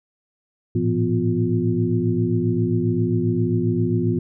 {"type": "tone cluster", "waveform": "sine", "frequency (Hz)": [108.3, 115.8, 170.9, 248.9, 353.6], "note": ["A2", "A#2", "F3", "B3", "F4"], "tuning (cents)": [-27, -11, -37, 14, 22], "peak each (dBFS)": -24, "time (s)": [0.75, 4.19], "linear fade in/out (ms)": 5, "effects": []}